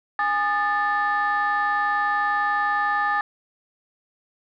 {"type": "tone cluster", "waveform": "sine", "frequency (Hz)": [826, 1223, 1757], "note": ["G#5", "D#6", "A6"], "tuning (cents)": [-10, -30, -3], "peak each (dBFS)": -23, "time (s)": [0.19, 3.21], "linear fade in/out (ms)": 2, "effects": ["tanh soft clip ceiling -14 dBFS"]}